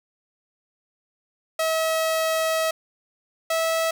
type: tone pair in turn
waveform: sawtooth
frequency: 643 / 651.2 Hz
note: E5 / E5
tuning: -43 / -21 cents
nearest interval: unison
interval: 22 cents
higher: second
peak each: -17 dBFS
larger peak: neither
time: 1.59-2.71 / 3.5-3.91 s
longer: first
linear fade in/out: 5 ms
effects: none